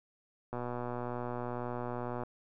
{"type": "click train", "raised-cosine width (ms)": 1, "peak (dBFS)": -24, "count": 209, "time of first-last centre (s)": [0.53, 2.235], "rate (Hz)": 122, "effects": []}